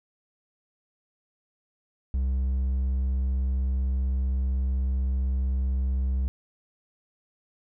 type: tone with hard clipping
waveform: sine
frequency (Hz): 65.41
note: C2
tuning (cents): 0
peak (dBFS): -24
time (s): 2.14-6.28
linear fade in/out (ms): 0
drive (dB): 3
effects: none